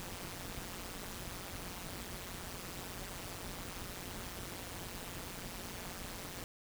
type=noise with amplitude modulation; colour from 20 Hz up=pink; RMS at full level=-41 dBFS; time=0-6.44 s; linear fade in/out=0 ms; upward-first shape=sine; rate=181 Hz; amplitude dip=90%; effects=none